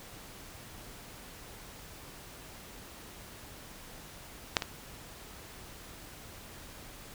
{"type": "clicks", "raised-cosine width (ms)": 0.2, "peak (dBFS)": [-6, -15], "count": 2, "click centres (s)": [4.568, 4.622], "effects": ["pink hiss -49 dBFS RMS until 7.14 s"]}